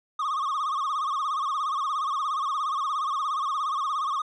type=tone with vibrato; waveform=triangle; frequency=1162 Hz; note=D6; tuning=19 cents flat; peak=-23 dBFS; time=0.19-4.22 s; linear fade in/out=5 ms; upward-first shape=sine; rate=17 Hz; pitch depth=140 cents each way; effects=resampled to 22050 Hz